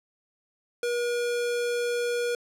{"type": "tone", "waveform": "square", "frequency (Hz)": 480, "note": "B4", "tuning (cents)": -49, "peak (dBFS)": -26, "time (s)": [0.83, 2.35], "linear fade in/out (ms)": 2, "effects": ["low-pass 11000 Hz 12 dB/octave"]}